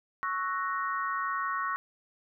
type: chord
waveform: sine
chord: F# dominant seventh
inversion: second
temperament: equal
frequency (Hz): 1108.7 / 1318.5 / 1480 / 1864.7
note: C#6 / E6 / F#6 / A#6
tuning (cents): 0 / 0 / 0 / 0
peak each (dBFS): -31 / -37 / -37 / -37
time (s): 0.23-1.76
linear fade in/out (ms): 0
effects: none